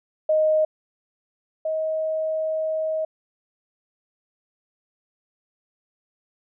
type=tone pair in turn; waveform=sine; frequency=622.3 / 631.7 Hz; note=D#5 / D#5; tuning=0 / +26 cents; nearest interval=unison; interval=26 cents; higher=second; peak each=-16 / -22 dBFS; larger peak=first; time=0.29-0.65 / 1.65-3.05 s; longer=second; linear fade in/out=5 ms; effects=none